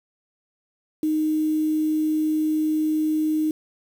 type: tone with quantisation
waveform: sine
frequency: 309.9 Hz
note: D#4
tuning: 7 cents flat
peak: -19 dBFS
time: 1.03-3.51 s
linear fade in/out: 2 ms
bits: 7
effects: none